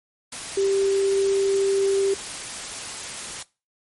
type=tone in noise; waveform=sine; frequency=392 Hz; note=G4; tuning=in tune; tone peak=-18 dBFS; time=0.57-2.14 s; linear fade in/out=5 ms; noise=white; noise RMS=-33 dBFS; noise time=0.32-3.43 s; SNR=+12 dB; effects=noise-tail reverb RT60 0.3 s tail -21 dB re dry + MP3 48 kbps